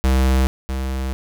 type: tone pair in turn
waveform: square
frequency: 65.4 / 65.76 Hz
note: C2 / C2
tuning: 0 / +9 cents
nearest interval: unison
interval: 9 cents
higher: second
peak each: -14 / -22 dBFS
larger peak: first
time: 0.04-0.47 / 0.69-1.13 s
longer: second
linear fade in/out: 0 ms
effects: none

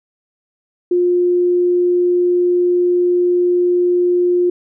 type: tone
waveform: sine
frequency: 354.9 Hz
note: F4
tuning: 28 cents sharp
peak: -11 dBFS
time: 0.91-4.5 s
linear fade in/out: 5 ms
effects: none

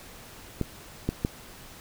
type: clicks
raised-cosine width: 3 ms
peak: -13 / -12 / -11 dBFS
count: 3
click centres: 0.613 / 1.09 / 1.249 s
effects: pink hiss -47 dBFS RMS until 1.8 s

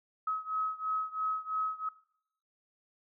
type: beating tone pair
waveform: sine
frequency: 1277 / 1280 Hz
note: D#6 / D#6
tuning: +45 / +49 cents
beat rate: 3 Hz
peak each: -33 / -36 dBFS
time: 0.27-1.89 s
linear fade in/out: 5 ms
effects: noise-tail reverb RT60 0.7 s tail -20 dB re dry

